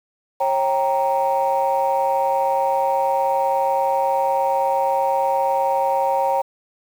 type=chord; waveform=sine; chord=G diminished; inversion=second; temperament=equal with one note detuned; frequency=544.5 / 784 / 932.3 Hz; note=Db5 / G5 / Bb5; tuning=-31 / 0 / 0 cents; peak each=-20 dBFS; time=0.4-6.42 s; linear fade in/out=10 ms; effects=tanh soft clip ceiling -10 dBFS + 7-bit